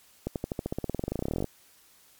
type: accelerating click train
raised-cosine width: 2 ms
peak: -16 dBFS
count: 27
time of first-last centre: 0.27-1.443 s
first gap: 88 ms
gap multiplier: 0.94
effects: white hiss -59 dBFS RMS until 2.19 s + MP3 96 kbps